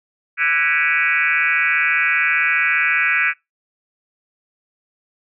sine tone with frequency modulation, 1956 Hz, B6, 17 cents flat, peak -14 dBFS, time 0.37-3.34 s, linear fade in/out 50 ms, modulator 155 Hz, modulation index 3.6, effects noise-tail reverb RT60 0.2 s tail -24 dB re dry

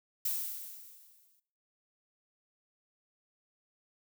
violet noise with exponential decay, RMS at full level -31 dBFS, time 0.25-1.4 s, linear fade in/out 5 ms, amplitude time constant 250 ms, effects noise-tail reverb RT60 0.5 s tail -18 dB re dry

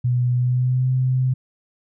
sine tone with pitch glide, 123.47 to 128.79 Hz, B2 to C3, 0 to -27 cents, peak -16 dBFS, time 0.04-1.34 s, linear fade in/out 10 ms, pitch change +73 cents, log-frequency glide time 0.34-0.9 s, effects none

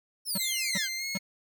15% pulse exponential sweep, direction down, 5500 to 1480 Hz, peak -23 dBFS, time 0.25-0.89 s, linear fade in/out 50 ms
square tone bursts, 191.1 Hz, G3, 44 cents flat, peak -31 dBFS, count 3, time 0.35-1.177 s, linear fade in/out 5 ms, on 29 ms, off 370 ms
20% pulse tone with pitch glide, 2089 to 2170 Hz, C7 to C#7, -3 to -37 cents, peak -27 dBFS, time 0.39-1.19 s, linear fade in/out 20 ms, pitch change +66 cents, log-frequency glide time 0.97-1.05 s
effects none

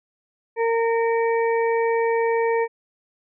harmonic tone, 459.2 Hz, A#4, 26 cents flat, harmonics 1 / 2 / 4 / 5, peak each -19 / -25 / -31 / -33 dBFS, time 0.56-2.68 s, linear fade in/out 50 ms, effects none

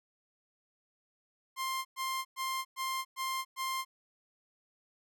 sawtooth tone bursts, 1054 Hz, C6, 12 cents sharp, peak -29 dBFS, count 6, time 1.56-3.85 s, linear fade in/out 50 ms, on 290 ms, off 110 ms, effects none

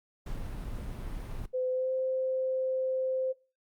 brown noise, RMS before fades -37 dBFS, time 0.26-1.46 s, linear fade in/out 5 ms
sine tone with pitch glide, 510 to 520.4 Hz, C5 to C5, -44 to -9 cents, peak -28 dBFS, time 1.53-3.33 s, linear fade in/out 20 ms, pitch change +35 cents, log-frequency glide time 1.7-1.92 s
effects noise-tail reverb RT60 0.3 s tail -19 dB re dry + Opus 48 kbps

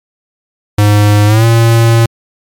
square tone with pitch glide, 103.83 to 115.21 Hz, G#2 to A#2, 0 to -20 cents, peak -5 dBFS, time 0.78-2.06 s, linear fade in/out 5 ms, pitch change +180 cents, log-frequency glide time 1.26-1.45 s, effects MP3 96 kbps

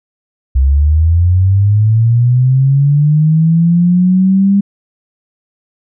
sine linear sweep, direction up, 64.2 to 200.9 Hz, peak -6 dBFS, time 0.55-4.61 s, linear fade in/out 10 ms, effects none

